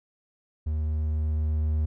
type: tone with level ramp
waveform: triangle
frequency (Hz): 77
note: D#2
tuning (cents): -17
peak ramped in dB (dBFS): -23 to -20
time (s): 0.66-1.86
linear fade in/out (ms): 10
effects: none